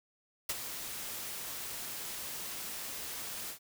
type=noise with ADSR envelope; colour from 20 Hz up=white; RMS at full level=-32 dBFS; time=0.49-3.59 s; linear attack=5 ms; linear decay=40 ms; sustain=-9 dB; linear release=96 ms; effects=none